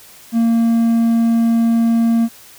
triangle tone, 230 Hz, A#3, 23 cents flat, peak -9 dBFS, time 0.32-2.29 s, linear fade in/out 50 ms, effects white hiss -42 dBFS RMS until 2.58 s

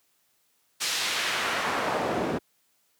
pink noise with band-pass filter sweep, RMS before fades -28 dBFS, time 0.8-2.39 s, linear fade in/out 20 ms, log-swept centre 5300 to 350 Hz, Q 0.87, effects white hiss -69 dBFS RMS until 2.99 s + high-pass 80 Hz 12 dB/octave

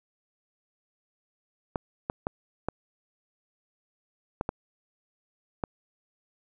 clicks, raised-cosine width 1 ms, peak -14 dBFS, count 7, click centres 1.758 / 2.099 / 2.269 / 2.686 / 4.411 / 4.491 / 5.638 s, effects none

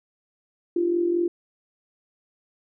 sine tone with amplitude modulation, 345.8 Hz, F4, 17 cents flat, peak -17 dBFS, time 0.76-1.28 s, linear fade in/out 5 ms, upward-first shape sine, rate 44.6 Hz, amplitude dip 60%, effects none

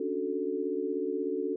sine chord, D major seventh, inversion third, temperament equal, 277.2 / 293.7 / 370 / 440 Hz, C#4 / D4 / F#4 / A4, 0 / 0 / 0 / 0 cents, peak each -37 / -36 / -33 / -33 dBFS, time 0-1.56 s, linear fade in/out 5 ms, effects none

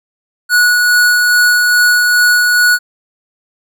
square tone with tremolo, 1464 Hz, F#6, 19 cents flat, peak -7 dBFS, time 0.49-2.79 s, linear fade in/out 50 ms, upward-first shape sine, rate 2.4 Hz, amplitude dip 25%, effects none

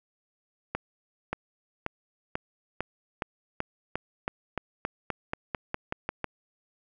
accelerating click train, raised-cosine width 0.5 ms, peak -14 dBFS, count 18, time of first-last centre 0.75-6.243 s, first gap 580 ms, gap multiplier 0.92, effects none

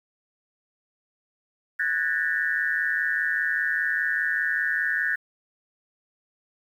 sine tone cluster, 1477 / 1647 / 1787 / 1892 Hz, F#6 / G#6 / A6 / A#6, -3 / -15 / +26 / +25 cents, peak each -29 / -27 / -26 / -33 dBFS, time 1.79-5.16 s, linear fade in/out 10 ms, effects 9-bit

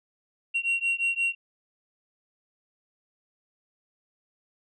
sine beating tone pair, 2743 / 2748.7 Hz, F7 / F7, -32 / -28 cents, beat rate 5.7 Hz, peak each -25 dBFS, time 0.54-1.35 s, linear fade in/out 20 ms, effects tanh soft clip ceiling -21 dBFS

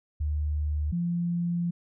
sine tone pair in turn, 75 / 172.6 Hz, D2 / F3, +37 / -20 cents, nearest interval octave + major second, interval 1443 cents, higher second, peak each -25 / -25 dBFS, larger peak neither, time 0.2-0.92 / 0.92-1.71 s, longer second, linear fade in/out 10 ms, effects none

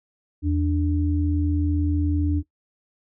sine tone pair together, 82.16 / 293.7 Hz, E2 / D4, -5 / 0 cents, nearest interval octave + minor seventh, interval 2205 cents, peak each -21 / -23 dBFS, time 0.42-2.43 s, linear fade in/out 50 ms, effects noise-tail reverb RT60 0.1 s tail -17 dB re dry

